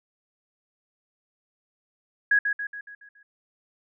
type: tone with echo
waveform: sine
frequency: 1661.2 Hz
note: G#6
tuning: in tune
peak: -16 dBFS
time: 2.31-2.39 s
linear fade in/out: 5 ms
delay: 140 ms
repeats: 6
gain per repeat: -6 dB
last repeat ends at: 3.23 s
effects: none